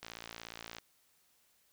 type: click train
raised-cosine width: 0.2 ms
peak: -26 dBFS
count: 44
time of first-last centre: 0.03-0.784 s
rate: 57 Hz
effects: white hiss -71 dBFS RMS until 1.72 s